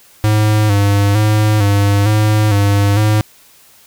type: tone with vibrato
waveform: square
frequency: 103.83 Hz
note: G#2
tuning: in tune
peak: -10 dBFS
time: 0.24-3.21 s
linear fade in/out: 0 ms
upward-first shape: square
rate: 1.1 Hz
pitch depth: 50 cents each way
effects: white hiss -46 dBFS RMS until 3.86 s